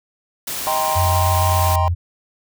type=noise; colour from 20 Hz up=white; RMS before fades=-26 dBFS; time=0.47-1.76 s; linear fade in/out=5 ms
type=chord; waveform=triangle; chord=C minor seventh; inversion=first; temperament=just; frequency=627.9 / 784.9 / 941.9 / 1046.5 Hz; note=Eb5 / G5 / Bb5 / C6; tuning=+16 / +2 / +18 / 0 cents; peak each=-23 / -20 / -22 / -21 dBFS; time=0.67-1.88 s; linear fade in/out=0 ms
type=tone with pitch glide; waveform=sine; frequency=89.3 to 86.51 Hz; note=F2 to F2; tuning=+39 to -16 cents; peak=-16 dBFS; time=0.95-1.95 s; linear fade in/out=20 ms; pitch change=-55 cents; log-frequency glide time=1.52-1.75 s
effects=none